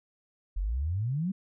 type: exponential sweep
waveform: sine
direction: up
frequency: 42.09 to 200.1 Hz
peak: -27 dBFS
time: 0.56-1.32 s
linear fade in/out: 10 ms
effects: none